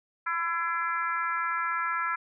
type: harmonic tone with a mistuned harmonic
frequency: 335.7 Hz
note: E4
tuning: 32 cents sharp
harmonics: 3 / 4 / 5 / 6 / 7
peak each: -34 / -29 / -33 / -39 / -41 dBFS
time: 0.26-2.16 s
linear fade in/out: 10 ms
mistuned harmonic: 6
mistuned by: +37 cents
effects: none